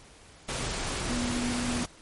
sine tone in noise, 243.2 Hz, B3, 26 cents flat, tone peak -29 dBFS, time 1.09-1.84 s, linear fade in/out 10 ms, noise pink, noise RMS -32 dBFS, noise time 0.48-1.86 s, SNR 0 dB, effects pink hiss -53 dBFS RMS until 2.01 s + MP3 48 kbps

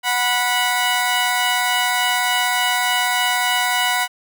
15% pulse tone pair together, 734.9 / 981 Hz, F#5 / B5, -12 / -12 cents, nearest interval perfect fourth, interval 500 cents, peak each -13 dBFS, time 0.03-4.08 s, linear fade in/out 50 ms, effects none

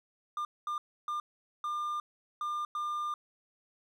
triangle tone bursts at uneven times, 1200 Hz, D6, 37 cents sharp, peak -30 dBFS, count 6, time 0.37-0.45 / 0.67-0.78 / 1.08-1.2 / 1.64-2 / 2.41-2.65 / 2.75-3.14 s, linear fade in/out 2 ms, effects none

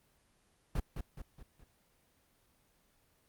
brown noise with echo, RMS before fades -32 dBFS, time 0.75-0.8 s, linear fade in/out 5 ms, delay 210 ms, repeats 4, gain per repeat -6 dB, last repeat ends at 1.64 s, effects pink hiss -71 dBFS RMS until 3.28 s + Opus 24 kbps

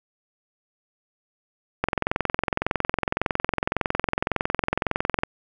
click train, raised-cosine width 0.5 ms, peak -6 dBFS, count 75, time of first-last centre 1.84-5.234 s, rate 21.8 Hz, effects none

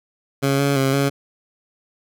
15% pulse tone with pitch steps, 138 / 140.6 / 134.9 / 139.4 Hz, C#3 / C#3 / C#3 / C#3, -7 / +25 / -47 / +10 cents, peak -10 dBFS, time 0.42-1.1 s, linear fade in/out 20 ms, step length 170 ms, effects none

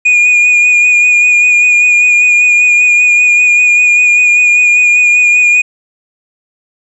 triangle tone with vibrato, 2449 Hz, D#7, 28 cents flat, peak -3 dBFS, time 0.05-5.62 s, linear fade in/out 10 ms, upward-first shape sine, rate 5.1 Hz, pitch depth 24 cents each way, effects resampled to 24000 Hz

